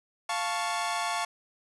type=chord; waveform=sawtooth; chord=F augmented; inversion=none; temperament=equal; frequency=698.5 / 880 / 1108.7 Hz; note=F5 / A5 / C#6; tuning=0 / 0 / 0 cents; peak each=-29 dBFS; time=0.29-1.25 s; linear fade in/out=5 ms; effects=resampled to 24000 Hz + 8-bit